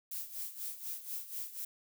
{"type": "noise with tremolo", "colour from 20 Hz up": "violet", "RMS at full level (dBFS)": -39, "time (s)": [0.11, 1.65], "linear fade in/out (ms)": 5, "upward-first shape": "sine", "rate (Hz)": 4.1, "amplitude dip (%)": 75, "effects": []}